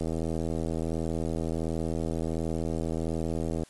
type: click train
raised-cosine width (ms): 2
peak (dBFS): -18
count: 296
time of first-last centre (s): 0.01-3.634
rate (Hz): 81.4
effects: white hiss -56 dBFS RMS until 3.69 s + resampled to 24000 Hz